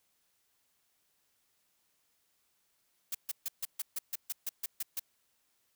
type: noise bursts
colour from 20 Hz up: blue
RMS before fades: -35 dBFS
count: 12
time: 3.12-4.996 s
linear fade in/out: 5 ms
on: 28 ms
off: 140 ms
effects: white hiss -75 dBFS RMS until 5.75 s